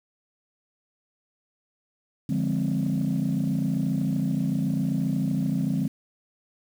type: chord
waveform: sine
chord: D half-diminished seventh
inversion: none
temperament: equal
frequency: 146.83 / 174.61 / 207.7 / 261.6 Hz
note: D3 / F3 / Ab3 / C4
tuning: 0 / 0 / 0 / 0 cents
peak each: -27 dBFS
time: 2.29-5.88 s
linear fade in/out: 5 ms
effects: tanh soft clip ceiling -17 dBFS + 8-bit